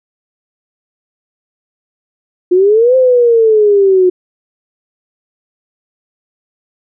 sine exponential two-way sweep, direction up then down, 351.3 to 523.3 to 360.4 Hz, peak -5 dBFS, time 2.51-4.1 s, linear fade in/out 10 ms, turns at 2.96 s, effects none

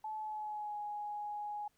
sine tone with pitch glide, 864 to 832.2 Hz, A5 to G#5, -32 to +3 cents, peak -38 dBFS, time 0.04-1.68 s, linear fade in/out 5 ms, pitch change -65 cents, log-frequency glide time 0.17-0.78 s, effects pink hiss -75 dBFS RMS until 1.77 s

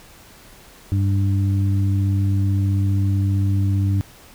harmonic tone, 98.3 Hz, G2, 5 cents sharp, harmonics 1 / 2 / 3, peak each -16 / -28 / -28 dBFS, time 0.92-4.01 s, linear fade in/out 0 ms, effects pink hiss -46 dBFS RMS until 4.34 s

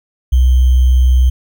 sine tone with sample-and-hold, 63.3 Hz, B1, 43 cents sharp, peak -6 dBFS, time 0.32-1.3 s, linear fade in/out 10 ms, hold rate 3150 Hz, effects none

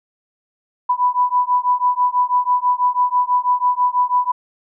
sine beating tone pair, 987.8 / 993.9 Hz, B5 / B5, 0 / +11 cents, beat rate 6.1 Hz, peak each -17 dBFS, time 0.89-4.32 s, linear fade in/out 10 ms, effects none

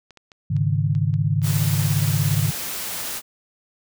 clicks, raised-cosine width 0.2 ms, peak -28 dBFS, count 11, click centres 0.107 / 0.173 / 0.318 / 0.566 / 0.951 / 1.14 / 1.418 / 1.472 / 1.52 / 1.693 / 1.853 s
sine chord, Ab suspended fourth, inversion none, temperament equal, 103.83 / 138.59 / 155.56 Hz, Ab2 / Db3 / Eb3, 0 / 0 / 0 cents, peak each -22 dBFS, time 0.5-2.51 s, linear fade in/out 10 ms
white noise, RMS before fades -29 dBFS, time 1.42-3.22 s, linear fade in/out 50 ms
effects none

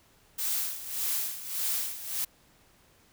blue noise with tremolo, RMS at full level -29 dBFS, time 0.38-2.25 s, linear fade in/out 10 ms, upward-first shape sine, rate 1.7 Hz, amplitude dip 75%, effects pink hiss -62 dBFS RMS until 3.12 s

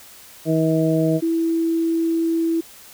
harmonic tone, 160 Hz, D#3, 49 cents sharp, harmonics 1 / 2 / 3 / 4, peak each -20 / -19 / -24 / -23 dBFS, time 0.45-1.21 s, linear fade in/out 50 ms
sine tone, 329.6 Hz, E4, in tune, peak -17 dBFS, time 1.22-2.61 s, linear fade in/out 10 ms
effects white hiss -44 dBFS RMS until 2.93 s

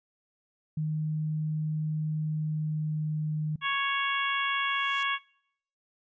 sine tone with pitch glide, 154.7 to 153.54 Hz, D#3 to D#3, -10 to -23 cents, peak -27 dBFS, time 0.77-3.56 s, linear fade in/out 5 ms, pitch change -13 cents, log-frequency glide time 2.2-3.33 s
harmonic tone, 554.4 Hz, C#5, in tune, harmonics 2 / 3 / 4 / 5 / 6, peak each -30 / -32 / -33 / -34 / -35 dBFS, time 3.61-5.19 s, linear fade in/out 50 ms
blue noise with exponential growth, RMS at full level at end -40 dBFS, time 4.47-5.03 s, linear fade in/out 1 ms, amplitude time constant 120 ms
effects noise-tail reverb RT60 0.7 s tail -23 dB re dry + resampled to 16000 Hz

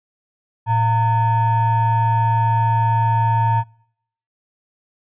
triangle ring-modulated tone, 401.5 Hz, G4, 41 cents sharp, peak -9 dBFS, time 0.66-3.64 s, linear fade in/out 50 ms, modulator 514 Hz, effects noise-tail reverb RT60 0.7 s tail -26 dB re dry + resampled to 8000 Hz

